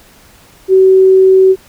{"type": "tone", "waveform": "sine", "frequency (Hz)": 379, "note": "F#4", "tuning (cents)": 42, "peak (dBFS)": -3, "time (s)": [0.68, 1.56], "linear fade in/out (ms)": 50, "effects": ["pink hiss -43 dBFS RMS until 1.68 s"]}